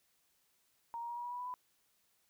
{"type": "tone with pitch steps", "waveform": "sine", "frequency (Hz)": [932.3, 941.5, 950.8, 960.2, 969.6, 979.2, 988.9, 998.6], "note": ["A#5", "A#5", "A#5", "B5", "B5", "B5", "B5", "B5"], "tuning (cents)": [0, 17, 34, -49, -32, -15, 2, 19], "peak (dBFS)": -39, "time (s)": [0.94, 1.54], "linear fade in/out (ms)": 0, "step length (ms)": 75, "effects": ["white hiss -75 dBFS RMS until 2.29 s"]}